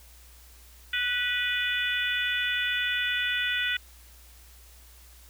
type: harmonic tone with a mistuned harmonic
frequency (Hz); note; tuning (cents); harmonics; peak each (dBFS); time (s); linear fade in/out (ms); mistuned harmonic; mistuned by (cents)
493.9; B4; 0; 3 / 4 / 5 / 6 / 7; -30 / -31 / -32 / -33 / -33; 0.93-3.77; 5; 4; -24
effects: added 60 Hz sine -51 dBFS peak until 5.29 s + white hiss -55 dBFS RMS until 5.29 s